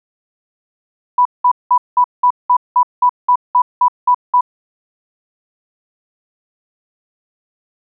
sine tone bursts, 987.8 Hz, B5, in tune, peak -7 dBFS, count 13, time 1.18-4.409 s, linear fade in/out 5 ms, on 73 ms, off 190 ms, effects none

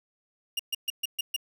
40% pulse tone bursts, 2832 Hz, F7, 23 cents sharp, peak -25 dBFS, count 6, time 0.57-1.364 s, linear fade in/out 5 ms, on 24 ms, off 130 ms, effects none

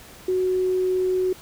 sine tone, 370 Hz, F#4, in tune, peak -19 dBFS, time 0.28-1.33 s, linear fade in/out 5 ms, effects pink hiss -45 dBFS RMS until 1.41 s

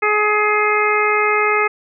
harmonic tone, 421.3 Hz, G#4, 25 cents sharp, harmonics 1 / 2 / 3 / 4 / 5 / 6, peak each -19 / -23 / -18 / -26 / -19 / -23 dBFS, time 0.02-1.68 s, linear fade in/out 10 ms, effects none

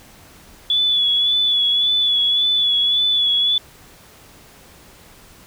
sine tone with vibrato, 3427 Hz, A7, 46 cents flat, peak -14 dBFS, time 0.7-3.58 s, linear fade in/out 2 ms, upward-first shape sine, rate 1.8 Hz, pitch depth 36 cents each way, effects pink hiss -46 dBFS RMS until 5.46 s

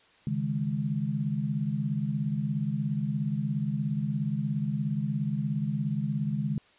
sine chord, C# suspended second, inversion none, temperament equal, 138.59 / 155.56 / 207.7 Hz, C#3 / D#3 / G#3, 0 / 0 / 0 cents, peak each -31 dBFS, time 0.27-6.58 s, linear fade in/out 2 ms, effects white hiss -60 dBFS RMS until 6.78 s + resampled to 8000 Hz

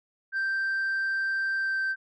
sine tone with pitch glide, 1568 to 1558.1 Hz, G6 to G6, 0 to -11 cents, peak -23 dBFS, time 0.32-1.96 s, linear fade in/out 50 ms, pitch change -11 cents, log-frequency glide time 1.59-1.8 s, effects tanh soft clip ceiling -24 dBFS

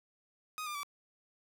sawtooth tone with pitch steps, 1249 / 1199.5 / 1152 Hz, D#6 / D6 / D6, +6 / +36 / -34 cents, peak -34 dBFS, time 0.58-0.832 s, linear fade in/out 0 ms, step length 84 ms, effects 10-bit

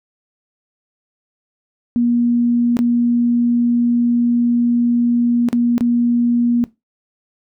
sine tone with dropouts, 238.8 Hz, A#3, 42 cents sharp, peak -12 dBFS, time 1.96-6.64 s, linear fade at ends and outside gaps 0 ms, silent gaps 2.769-2.79 / 5.487-5.529 / 5.78-5.808 s, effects noise-tail reverb RT60 0.2 s tail -18 dB re dry

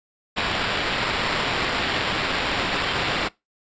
white noise with sample-and-hold, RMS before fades -24 dBFS, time 0.36-3.29 s, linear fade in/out 20 ms, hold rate 6300 Hz, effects noise-tail reverb RT60 0.2 s tail -22 dB re dry + resampled to 16000 Hz

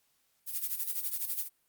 violet noise with tremolo, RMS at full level -31 dBFS, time 0.46-1.49 s, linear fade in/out 50 ms, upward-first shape sine, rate 12 Hz, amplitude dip 75%, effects white hiss -73 dBFS RMS until 1.68 s + Opus 48 kbps

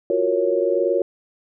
sine chord, Gb major seventh, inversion third, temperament equal, 349.2 / 370 / 466.2 / 554.4 Hz, F4 / Gb4 / Bb4 / Db5, 0 / 0 / 0 / 0 cents, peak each -24 / -23 / -22 / -21 dBFS, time 0.1-1.02 s, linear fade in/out 2 ms, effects none

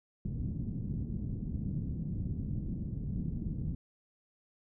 white low-pass noise, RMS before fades -36 dBFS, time 0.25-3.75 s, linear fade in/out 2 ms, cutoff 210 Hz, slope 24 dB/octave, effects none

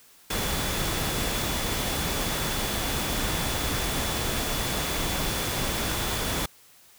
sine tone in noise, 3447 Hz, A7, 36 cents flat, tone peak -38 dBFS, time 0.3-6.46 s, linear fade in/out 5 ms, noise pink, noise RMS -28 dBFS, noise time 0.3-6.46 s, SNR -13 dB, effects white hiss -55 dBFS RMS until 6.98 s

